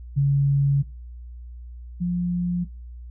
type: tone pair in turn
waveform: sine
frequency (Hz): 140 / 176.39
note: C#3 / F3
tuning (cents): +18 / +18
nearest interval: major third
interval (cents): 400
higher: second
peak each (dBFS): -16 / -21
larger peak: first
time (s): 0.16-0.83 / 2-2.65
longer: first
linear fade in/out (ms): 20
effects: noise-tail reverb RT60 0.3 s tail -22 dB re dry + added 60 Hz sine -36 dBFS peak until 3.1 s